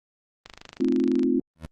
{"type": "click train", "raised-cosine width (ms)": 0.2, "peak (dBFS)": -22, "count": 21, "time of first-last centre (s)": [0.46, 1.232], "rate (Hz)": 25.9}
{"type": "chord", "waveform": "sine", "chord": "F dominant seventh", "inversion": "first", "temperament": "equal", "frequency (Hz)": [220, 261.6, 311.1, 349.2], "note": ["A3", "C4", "Eb4", "F4"], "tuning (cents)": [0, 0, 0, 0], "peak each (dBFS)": [-28, -22, -28, -25], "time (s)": [0.8, 1.4], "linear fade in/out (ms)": 5}
{"type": "tone with exponential growth", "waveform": "20% pulse", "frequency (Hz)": 80, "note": "D#2", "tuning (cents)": 49, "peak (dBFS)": -26, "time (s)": [1.56, 1.66], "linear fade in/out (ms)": 0, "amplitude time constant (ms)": 21}
{"effects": ["Opus 24 kbps"]}